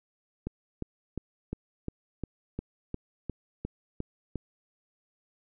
click train, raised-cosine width 3 ms, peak -20 dBFS, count 12, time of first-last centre 0.47-4.357 s, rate 2.83 Hz, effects none

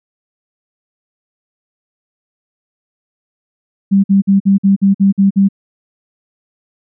sine tone bursts, 196.4 Hz, G3, 4 cents sharp, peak -6 dBFS, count 9, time 3.91-5.488 s, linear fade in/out 20 ms, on 130 ms, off 51 ms, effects none

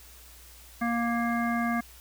harmonic tone, 234.7 Hz, A#3, 12 cents sharp, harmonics 1 / 3 / 5 / 7 / 9, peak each -27 / -32 / -34 / -35 / -37 dBFS, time 0.81-1.81 s, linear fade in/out 10 ms, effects added 60 Hz sine -52 dBFS peak until 2 s + white hiss -52 dBFS RMS until 2 s

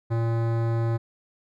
sine tone with hard clipping, 115.1 Hz, A#2, 22 cents flat, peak -24 dBFS, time 0.1-0.98 s, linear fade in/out 20 ms, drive 18 dB, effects none

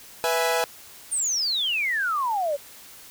sawtooth chord, E major, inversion second, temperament equal, 493.9 / 659.3 / 830.6 Hz, B4 / E5 / G#5, 0 / 0 / 0 cents, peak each -21 / -22 / -23 dBFS, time 0.24-0.64 s, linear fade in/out 0 ms
sine exponential sweep, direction down, 9160 to 548 Hz, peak -22 dBFS, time 1.11-2.57 s, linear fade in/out 20 ms
effects white hiss -46 dBFS RMS until 3.1 s

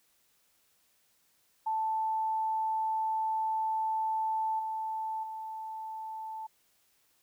sine tone with level steps, 880 Hz, A5, in tune, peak -28 / -32 / -37 dBFS, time 1.66-6.47 s, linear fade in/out 10 ms, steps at 4.59 / 5.23 s, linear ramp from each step 5 ms, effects white hiss -70 dBFS RMS until 7.22 s

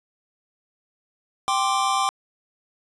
square chord, G suspended fourth, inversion none, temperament equal, 784 / 1046.5 / 1174.7 Hz, G5 / C6 / D6, 0 / 0 / 0 cents, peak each -25 dBFS, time 1.48-2.09 s, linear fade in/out 0 ms, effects resampled to 24000 Hz + 9-bit

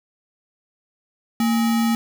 sine tone with sample-and-hold, 228.7 Hz, A#3, 33 cents flat, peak -16 dBFS, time 1.4-1.95 s, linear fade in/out 2 ms, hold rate 1050 Hz, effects none

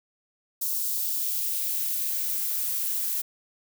violet noise with high-pass filter sweep, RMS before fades -28 dBFS, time 0.61-3.22 s, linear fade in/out 10 ms, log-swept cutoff 5000 to 690 Hz, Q 1.1, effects none

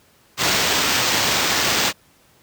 white noise with sample-and-hold, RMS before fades -19 dBFS, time 0.37-1.93 s, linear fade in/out 50 ms, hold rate 11025 Hz, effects pink hiss -55 dBFS RMS until 2.42 s + high-pass 80 Hz 12 dB/octave

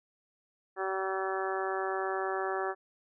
harmonic tone, 191 Hz, G3, 45 cents flat, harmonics 2 / 3 / 4 / 5 / 6 / 7 / 8 / 9, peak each -34 / -40 / -36 / -43 / -40 / -40 / -45 / -40 dBFS, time 0.76-2.75 s, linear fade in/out 50 ms, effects none

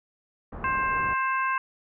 pink low-pass noise, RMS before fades -38 dBFS, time 0.52-1.14 s, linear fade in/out 5 ms, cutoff 1300 Hz, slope 24 dB/octave
harmonic tone, 528 Hz, C5, 16 cents sharp, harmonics 2 / 3 / 4 / 5, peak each -25 / -29 / -37 / -34 dBFS, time 0.64-1.58 s, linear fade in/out 2 ms
effects none

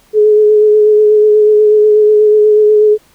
sine tone with vibrato, 424.3 Hz, G#4, 37 cents sharp, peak -4 dBFS, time 0.13-2.98 s, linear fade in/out 50 ms, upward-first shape sine, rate 8.2 Hz, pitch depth 20 cents each way, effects pink hiss -49 dBFS RMS until 3.14 s

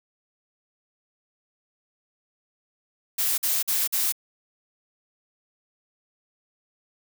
blue noise bursts, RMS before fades -24 dBFS, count 4, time 3.18-4.124 s, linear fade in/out 10 ms, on 200 ms, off 48 ms, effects none

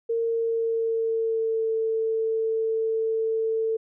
sine tone with pitch glide, 459.3 to 446 Hz, A#4 to A4, -26 to +23 cents, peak -22 dBFS, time 0.09-3.77 s, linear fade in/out 10 ms, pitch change -51 cents, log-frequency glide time 0.21-1.71 s, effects none

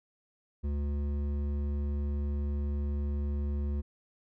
triangle tone with hard clipping, 72 Hz, D2, 34 cents flat, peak -31 dBFS, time 0.63-3.82 s, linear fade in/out 20 ms, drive 14 dB, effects none

